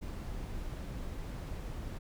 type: noise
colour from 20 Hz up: brown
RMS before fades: -40 dBFS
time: 0.01-1.99 s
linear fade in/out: 20 ms
effects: none